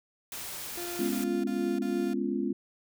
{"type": "noise", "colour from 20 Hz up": "white", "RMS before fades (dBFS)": -39, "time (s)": [0.32, 1.24], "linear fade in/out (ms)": 2}
{"type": "tone bursts", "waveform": "35% pulse", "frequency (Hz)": 349.2, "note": "F4", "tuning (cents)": 0, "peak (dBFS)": -35, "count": 4, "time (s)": [0.77, 2.137], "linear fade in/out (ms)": 5, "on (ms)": 320, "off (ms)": 29}
{"type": "chord", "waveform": "sine", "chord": "C# dominant seventh", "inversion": "second", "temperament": "just", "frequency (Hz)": [207.9, 249.5, 277.2, 346.5], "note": ["G#3", "B3", "C#4", "E#4"], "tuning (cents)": [2, 18, 0, -14], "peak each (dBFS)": -33, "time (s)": [0.99, 2.53], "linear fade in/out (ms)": 5}
{"effects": []}